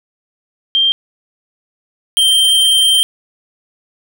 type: tone pair in turn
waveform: sine / square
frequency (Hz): 3174 / 3147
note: G7 / G7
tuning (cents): +21 / +6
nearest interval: unison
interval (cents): 15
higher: first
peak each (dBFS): -9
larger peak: neither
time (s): 0.75-0.92 / 2.17-3.03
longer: second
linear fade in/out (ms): 0
effects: none